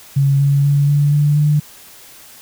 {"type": "tone with pitch steps", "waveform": "sine", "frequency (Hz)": [138.59, 140.61, 142.65, 144.73, 146.83, 148.97], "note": ["C#3", "C#3", "C#3", "D3", "D3", "D3"], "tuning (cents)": [0, 25, 50, -25, 0, 25], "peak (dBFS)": -10, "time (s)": [0.16, 1.6], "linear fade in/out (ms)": 10, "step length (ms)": 240, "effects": ["white hiss -41 dBFS RMS until 2.41 s"]}